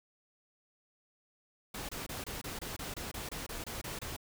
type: noise bursts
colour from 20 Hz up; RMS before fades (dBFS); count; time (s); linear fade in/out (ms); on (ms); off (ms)
pink; -41; 14; 1.74-4.165; 5; 150; 25
effects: none